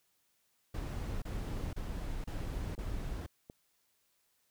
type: noise bursts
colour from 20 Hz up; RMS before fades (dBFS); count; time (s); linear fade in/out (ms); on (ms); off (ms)
brown; -38; 5; 0.74-3.264; 5; 480; 31
type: clicks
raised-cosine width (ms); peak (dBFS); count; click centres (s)
2; -34; 2; 2.78 / 3.499
effects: white hiss -75 dBFS RMS until 4.5 s